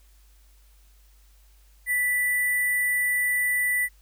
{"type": "tone with sample-and-hold", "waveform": "sine", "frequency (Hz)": 1975.5, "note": "B6", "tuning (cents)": 0, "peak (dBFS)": -21, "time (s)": [1.86, 3.89], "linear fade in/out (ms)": 50, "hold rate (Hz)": 11025, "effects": ["added 50 Hz sine -53 dBFS peak until 4.01 s", "white hiss -63 dBFS RMS until 4.01 s"]}